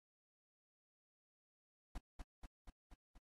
brown noise with echo, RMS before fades -44 dBFS, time 1.95-1.98 s, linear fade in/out 5 ms, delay 240 ms, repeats 5, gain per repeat -3 dB, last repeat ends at 3.18 s, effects AAC 32 kbps

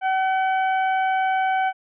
harmonic tone, 759 Hz, F#5, 44 cents sharp, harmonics 1 / 2 / 3 / 4, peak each -19 / -27 / -33 / -41 dBFS, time 0.01-1.73 s, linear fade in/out 50 ms, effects none

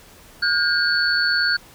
sine tone cluster, 1437 / 1594 / 4443 Hz, F6 / G6 / C#8, +49 / +28 / +3 cents, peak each -21 dBFS, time 0.42-1.57 s, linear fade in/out 10 ms, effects pink hiss -47 dBFS RMS until 1.74 s

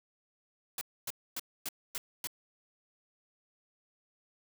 white noise bursts, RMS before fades -37 dBFS, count 6, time 0.78-2.272 s, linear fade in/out 2 ms, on 32 ms, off 260 ms, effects none

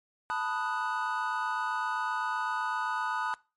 triangle chord, B dominant seventh, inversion third, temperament equal, 880 / 987.8 / 1244.5 / 1480 Hz, A5 / B5 / D#6 / F#6, 0 / 0 / 0 / 0 cents, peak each -33 dBFS, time 0.3-3.34 s, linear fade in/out 0 ms, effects noise-tail reverb RT60 0.3 s tail -22 dB re dry + MP3 48 kbps

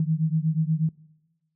sine beating tone pair, 155.4 / 163.7 Hz, D#3 / E3, -2 / -12 cents, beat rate 8.3 Hz, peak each -23 / -25 dBFS, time 0-0.89 s, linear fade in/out 2 ms, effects noise-tail reverb RT60 1.0 s tail -21 dB re dry

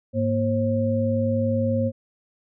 sine tone cluster, 104.3 / 235.1 / 536 Hz, G#2 / A#3 / C5, +8 / +15 / +42 cents, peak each -24 dBFS, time 0.13-1.92 s, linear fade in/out 50 ms, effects none

